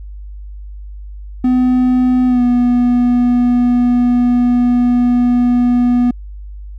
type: tone with pitch glide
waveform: triangle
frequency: 252.2 to 244.3 Hz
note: B3 to B3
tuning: +36 to -19 cents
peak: -7 dBFS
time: 1.44-6.11 s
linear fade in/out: 5 ms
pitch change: -55 cents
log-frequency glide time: 2.27-2.42 s
effects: added 50 Hz sine -27 dBFS peak until 6.78 s